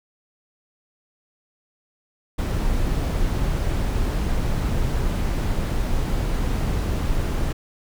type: noise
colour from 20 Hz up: brown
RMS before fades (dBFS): -22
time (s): 2.38-7.53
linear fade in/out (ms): 10
effects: none